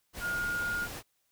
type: tone in noise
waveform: sine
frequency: 1424 Hz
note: F6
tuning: 33 cents sharp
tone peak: -30 dBFS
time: 0.2-0.88 s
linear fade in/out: 50 ms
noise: pink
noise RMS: -41 dBFS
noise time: 0.13-1.03 s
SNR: +8 dB
effects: white hiss -75 dBFS RMS until 1.31 s